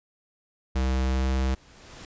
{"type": "tone with pitch glide", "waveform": "square", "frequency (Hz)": [65, 65.41], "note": ["C2", "C2"], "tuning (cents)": [-11, 0], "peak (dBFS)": -23, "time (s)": [0.75, 1.55], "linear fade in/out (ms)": 10, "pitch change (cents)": 11, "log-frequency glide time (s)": [1.05, 1.26]}
{"type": "noise with exponential growth", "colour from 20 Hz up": "pink", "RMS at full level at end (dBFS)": -42, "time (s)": [0.8, 2.05], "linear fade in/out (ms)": 2, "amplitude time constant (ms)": 270}
{"effects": ["resampled to 16000 Hz"]}